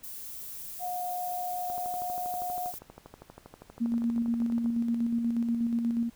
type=noise; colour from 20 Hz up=violet; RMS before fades=-41 dBFS; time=0.03-2.79 s; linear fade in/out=10 ms
type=tone; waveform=sine; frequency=720 Hz; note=F#5; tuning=47 cents flat; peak=-31 dBFS; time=0.79-2.73 s; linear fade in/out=50 ms
type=click train; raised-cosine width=1 ms; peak=-31 dBFS; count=38; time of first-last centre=1.7-4.66 s; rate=12.5 Hz
type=tone with tremolo; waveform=sine; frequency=233.5 Hz; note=A#3; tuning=3 cents sharp; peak=-24 dBFS; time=3.8-6.1 s; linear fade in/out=20 ms; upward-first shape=square; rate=8.3 Hz; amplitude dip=35%
effects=pink hiss -60 dBFS RMS until 6.15 s